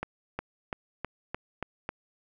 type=accelerating click train; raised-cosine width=0.5 ms; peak=-17 dBFS; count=7; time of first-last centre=0.03-1.891 s; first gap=360 ms; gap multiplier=0.94; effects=none